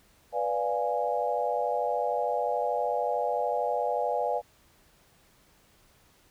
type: chord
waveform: sine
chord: B diminished seventh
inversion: none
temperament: equal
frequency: 493.9 / 587.3 / 698.5 / 830.6 Hz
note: B4 / D5 / F5 / Ab5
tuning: 0 / 0 / 0 / 0 cents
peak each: -31 dBFS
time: 0.32-4.42 s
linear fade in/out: 50 ms
effects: pink hiss -62 dBFS RMS until 6.3 s